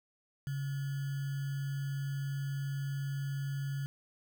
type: tone with sample-and-hold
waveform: sine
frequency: 138.59 Hz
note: C#3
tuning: in tune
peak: -33 dBFS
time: 0.47-3.86 s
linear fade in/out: 0 ms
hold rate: 1575 Hz
effects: none